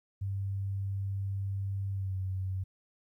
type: tone with pitch glide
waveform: sine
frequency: 98.1 to 94.43 Hz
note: G2 to F#2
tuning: +2 to +36 cents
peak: -31 dBFS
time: 0.21-2.64 s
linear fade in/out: 10 ms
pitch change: -66 cents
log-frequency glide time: 1.92-2.16 s
effects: 12-bit